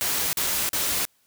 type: noise bursts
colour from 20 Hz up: white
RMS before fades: -25 dBFS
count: 3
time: 0.01-1.052 s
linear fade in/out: 0 ms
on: 320 ms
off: 41 ms
effects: white hiss -65 dBFS RMS until 1.26 s